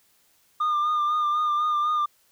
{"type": "tone with vibrato", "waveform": "sine", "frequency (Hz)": 1207, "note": "D6", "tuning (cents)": 47, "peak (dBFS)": -18, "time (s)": [0.6, 2.06], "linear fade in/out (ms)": 10, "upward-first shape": "sine", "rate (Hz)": 4, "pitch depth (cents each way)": 32, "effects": ["tanh soft clip ceiling -20 dBFS", "white hiss -63 dBFS RMS until 2.31 s"]}